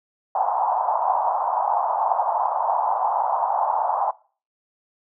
pink band-pass noise, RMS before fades -22 dBFS, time 0.35-4.11 s, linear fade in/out 5 ms, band 730 to 980 Hz, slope 48 dB/octave, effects noise-tail reverb RT60 0.4 s tail -22 dB re dry

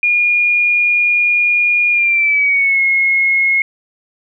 sine tone with pitch glide, 2430 to 2165 Hz, D#7 to C#7, -42 to -41 cents, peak -10 dBFS, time 0.03-3.62 s, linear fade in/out 2 ms, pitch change -199 cents, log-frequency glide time 1.91-2.82 s, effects none

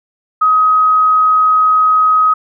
sine tone, 1263 Hz, D#6, 26 cents sharp, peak -7 dBFS, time 0.41-2.34 s, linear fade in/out 10 ms, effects none

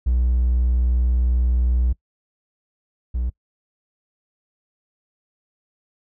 triangle tone pair in turn, 61.3 / 60.88 Hz, B1 / B1, -12 / -24 cents, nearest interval unison, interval 12 cents, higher first, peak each -13 / -18 dBFS, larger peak first, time 0.06-1.93 / 3.14-3.3 s, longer first, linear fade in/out 10 ms, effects noise-tail reverb RT60 0.1 s tail -24 dB re dry + tanh soft clip ceiling -9 dBFS

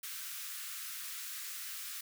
white high-pass noise, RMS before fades -43 dBFS, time 0.03-2.01 s, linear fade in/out 5 ms, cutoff 1200 Hz, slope 48 dB/octave, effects none

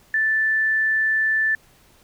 sine tone, 1760 Hz, A6, in tune, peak -17 dBFS, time 0.14-1.55 s, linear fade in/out 2 ms, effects pink hiss -55 dBFS RMS until 2.03 s

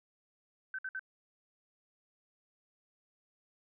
sine tone bursts, 1535 Hz, G6, 37 cents flat, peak -36 dBFS, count 3, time 0.74-0.994 s, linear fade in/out 2 ms, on 46 ms, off 58 ms, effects none

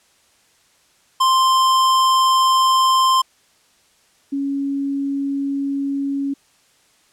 square / sine tone pair in turn, 1046.5 / 277.8 Hz, C6 / C#4, 0 / +4 cents, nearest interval octave + major seventh, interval 2296 cents, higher first, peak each -13 / -19 dBFS, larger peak first, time 1.2-3.22 / 4.32-6.34 s, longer neither, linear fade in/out 10 ms, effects white hiss -57 dBFS RMS until 7.12 s + low-pass 9000 Hz 12 dB/octave

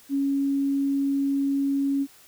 sine tone, 277.2 Hz, C#4, in tune, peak -21 dBFS, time 0.09-2.07 s, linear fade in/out 50 ms, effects white hiss -53 dBFS RMS until 2.27 s

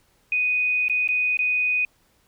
sine tone with dropouts, 2489 Hz, D#7, in tune, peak -19 dBFS, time 0.32-1.85 s, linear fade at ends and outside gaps 2 ms, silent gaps 0.883-0.897 / 1.076-1.088 / 1.371-1.39 s, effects pink hiss -63 dBFS RMS until 2.27 s

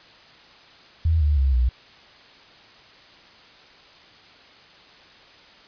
sine tone with pitch steps, 81 / 73.85 / 67.33 / 61.39 Hz, E2 / D2 / C#2 / B1, -30 / +10 / -50 / -10 cents, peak -16 dBFS, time 1.05-1.69 s, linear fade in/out 5 ms, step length 160 ms, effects white hiss -49 dBFS RMS until 5.67 s + resampled to 11025 Hz

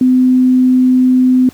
sine tone, 254.9 Hz, C4, 45 cents flat, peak -6 dBFS, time 0.01-1.49 s, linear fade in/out 2 ms, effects pink hiss -42 dBFS RMS until 1.53 s + high-pass 60 Hz 12 dB/octave

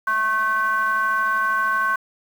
triangle ring-modulated tone, 219.4 Hz, A3, 5 cents flat, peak -13 dBFS, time 0.07-1.96 s, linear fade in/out 5 ms, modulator 1310 Hz, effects 7-bit

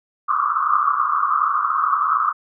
white band-pass noise, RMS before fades -19 dBFS, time 0.28-2.33 s, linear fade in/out 20 ms, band 1100 to 1300 Hz, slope 96 dB/octave, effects none

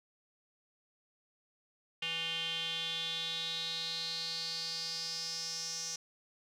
square tone with band-pass filter sweep, 164.81 Hz, E3, in tune, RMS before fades -38 dBFS, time 2.02-5.96 s, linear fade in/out 5 ms, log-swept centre 2900 to 5800 Hz, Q 6.8, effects none

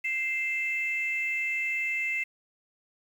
sine tone pair together, 2093 / 2641 Hz, C7 / E7, 0 / +3 cents, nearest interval major third, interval 403 cents, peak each -28 / -30 dBFS, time 0.04-2.24 s, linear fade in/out 10 ms, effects tanh soft clip ceiling -20 dBFS + 9-bit

